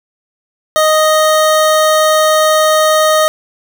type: tone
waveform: 25% pulse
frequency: 622.3 Hz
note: D#5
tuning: in tune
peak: -4 dBFS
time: 0.76-3.28 s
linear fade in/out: 0 ms
effects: none